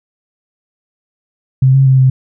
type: tone with pitch steps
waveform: sine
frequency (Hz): 131.5 / 135.2 / 132.1 / 130.7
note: C3 / C#3 / C3 / C3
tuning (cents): +9 / -43 / +17 / -1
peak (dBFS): -5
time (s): 1.62-2.1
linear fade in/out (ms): 5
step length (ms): 120
effects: none